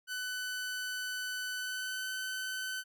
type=tone with pitch glide; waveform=sawtooth; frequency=1500 to 1519.2 Hz; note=F#6 to F#6; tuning=+23 to +45 cents; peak=-32 dBFS; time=0.07-2.84 s; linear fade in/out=50 ms; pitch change=+22 cents; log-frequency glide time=1.54-2.1 s; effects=none